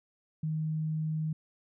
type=tone; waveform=sine; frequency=156.5 Hz; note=D#3; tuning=10 cents sharp; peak=-29 dBFS; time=0.43-1.33 s; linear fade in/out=5 ms; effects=none